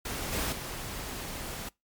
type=noise with level steps; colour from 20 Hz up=pink; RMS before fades=-35 / -31 / -38 dBFS; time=0.05-1.69 s; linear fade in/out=5 ms; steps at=0.32 / 0.52 s; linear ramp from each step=5 ms; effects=noise-tail reverb RT60 0.2 s tail -24 dB re dry + MP3 96 kbps